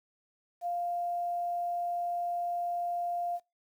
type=tone with quantisation; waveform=sine; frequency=698.5 Hz; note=F5; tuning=in tune; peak=-30 dBFS; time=0.61-3.4 s; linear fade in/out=50 ms; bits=10; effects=noise-tail reverb RT60 0.2 s tail -20 dB re dry